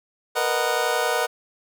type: chord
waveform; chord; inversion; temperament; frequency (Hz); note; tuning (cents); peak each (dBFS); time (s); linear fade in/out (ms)
25% pulse; B major seventh; third; just; 463 / 493.9 / 617.4 / 740.8; A#4 / B4 / D#5 / F#5; -12 / 0 / -14 / +2; -23; 0.35-1.27; 20
effects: none